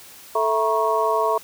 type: harmonic tone with a mistuned harmonic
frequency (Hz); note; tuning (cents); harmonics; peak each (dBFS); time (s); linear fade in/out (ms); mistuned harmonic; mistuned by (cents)
220; A3; 0; 2 / 3 / 4 / 5; -23 / -23 / -23 / -23; 0.35-1.38; 5; 4; +130
effects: white hiss -44 dBFS RMS until 1.43 s + high-pass 60 Hz 12 dB/octave